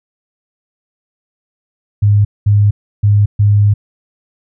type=tone bursts at uneven times; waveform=sine; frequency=103 Hz; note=G#2; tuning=14 cents flat; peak=-6 dBFS; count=4; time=2.02-2.25 / 2.46-2.71 / 3.03-3.26 / 3.39-3.74 s; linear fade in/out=10 ms; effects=none